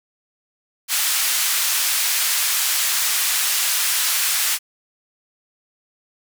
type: band-pass noise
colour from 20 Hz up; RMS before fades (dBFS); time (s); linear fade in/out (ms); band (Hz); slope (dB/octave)
white; -20; 0.88-4.59; 50; 1300 to 14000; 12
effects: none